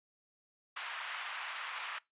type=band-pass noise; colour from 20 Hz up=pink; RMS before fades=-42 dBFS; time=0.76-1.99 s; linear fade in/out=10 ms; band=1000 to 3200 Hz; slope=24 dB/octave; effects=noise-tail reverb RT60 0.2 s tail -22 dB re dry + resampled to 8000 Hz